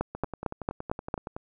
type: two click trains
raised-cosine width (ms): 1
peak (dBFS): -13 / -21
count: 6 / 14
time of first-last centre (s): 0.01-1.141 / 0.15-1.365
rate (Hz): 4.42 / 10.7
effects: none